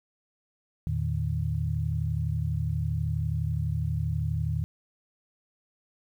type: tone cluster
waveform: sine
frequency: 81.5 / 113.7 / 152.9 Hz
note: E2 / A#2 / D#3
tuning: -19 / -43 / -30 cents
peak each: -30 dBFS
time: 0.87-4.64 s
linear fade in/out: 0 ms
effects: 10-bit